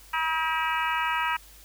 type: harmonic tone with a mistuned harmonic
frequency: 320 Hz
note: D#4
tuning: 49 cents sharp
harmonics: 3 / 4 / 5 / 6 / 7 / 8 / 9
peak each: -28 / -30 / -32 / -34 / -35 / -36 / -37 dBFS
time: 0.13-1.37 s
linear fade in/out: 10 ms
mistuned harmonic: 7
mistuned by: +69 cents
effects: added 50 Hz sine -52 dBFS peak until 1.64 s + white hiss -52 dBFS RMS until 1.64 s